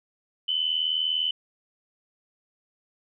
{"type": "tone pair together", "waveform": "sine", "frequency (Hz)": [2974, 3054], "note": ["F#7", "G7"], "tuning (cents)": [8, -46], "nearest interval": "unison", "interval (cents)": 46, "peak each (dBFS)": [-26, -26], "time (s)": [0.48, 1.31], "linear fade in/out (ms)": 5, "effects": []}